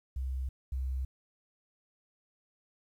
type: tone pair in turn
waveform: sine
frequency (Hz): 65.41 / 65.41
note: C2 / C2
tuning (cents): 0 / 0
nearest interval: unison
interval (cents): 0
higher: neither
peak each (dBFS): -31 / -30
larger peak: second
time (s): 0.16-0.49 / 0.72-1.05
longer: neither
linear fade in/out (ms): 5
effects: tanh soft clip ceiling -26 dBFS + 11-bit